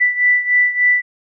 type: beating tone pair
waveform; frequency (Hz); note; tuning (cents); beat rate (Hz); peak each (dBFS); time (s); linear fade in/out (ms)
sine; 1975.5 / 1978.9; B6 / B6; 0 / +3; 3.4; -13 / -17; 0-1.02; 20
effects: none